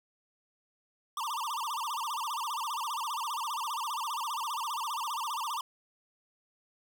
square tone with vibrato, 1046.5 Hz, C6, in tune, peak -33 dBFS, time 1.17-5.61 s, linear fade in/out 2 ms, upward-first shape sine, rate 15 Hz, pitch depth 270 cents each way, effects none

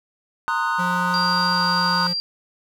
triangle chord, C half-diminished seventh, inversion third, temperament equal with one note detuned, 922.2 / 1046.5 / 1244.5 / 1480 Hz, Bb5 / C6 / Eb6 / Gb6, -19 / 0 / 0 / 0 cents, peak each -23 / -26 / -23 / -23 dBFS, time 0.48-2.07 s, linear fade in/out 0 ms
square tone with pitch glide, 177.6 to 175.97 Hz, F3 to F3, +29 to +13 cents, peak -26 dBFS, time 0.78-2.14 s, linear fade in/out 20 ms, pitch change -16 cents, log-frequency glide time 1.52-1.63 s
sine tone, 4741 Hz, D8, 16 cents sharp, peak -22 dBFS, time 1.14-2.2 s, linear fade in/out 0 ms
effects none

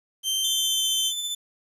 sawtooth tone with pitch glide, 3127 to 3091 Hz, G7 to G7, -5 to -25 cents, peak -20 dBFS, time 0.23-1.13 s, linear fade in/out 50 ms, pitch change -20 cents, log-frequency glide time 0.41-0.83 s
sawtooth tone with tremolo, 3520 Hz, A7, in tune, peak -23 dBFS, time 0.44-1.35 s, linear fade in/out 5 ms, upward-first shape sine, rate 15 Hz, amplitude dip 35%
effects resampled to 32000 Hz + 9-bit

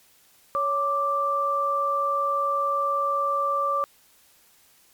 sine tone pair together, 558.2 / 1174.7 Hz, C#5 / D6, +12 / 0 cents, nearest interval octave + minor second, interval 1288 cents, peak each -28 / -22 dBFS, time 0.55-3.84 s, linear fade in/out 0 ms, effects white hiss -58 dBFS RMS until 4.93 s + MP3 96 kbps

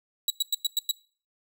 sawtooth tone bursts, 3900 Hz, B7, 23 cents flat, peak -19 dBFS, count 6, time 0.28-0.912 s, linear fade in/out 2 ms, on 22 ms, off 100 ms, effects noise-tail reverb RT60 0.4 s tail -21 dB re dry

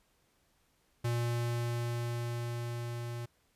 square tone with level ramp, 118.9 Hz, A#2, 35 cents sharp, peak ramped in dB -30 to -38 dBFS, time 1.04-3.26 s, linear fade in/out 10 ms, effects pink hiss -72 dBFS RMS until 3.55 s + resampled to 32000 Hz

